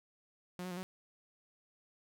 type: tone with pitch steps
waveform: sawtooth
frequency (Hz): 179.4 / 183.6 / 176.4 / 186.1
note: F3 / F#3 / F3 / F#3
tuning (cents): +47 / -13 / +18 / +10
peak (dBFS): -36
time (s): 0.59-0.83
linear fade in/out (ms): 0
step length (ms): 60
effects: none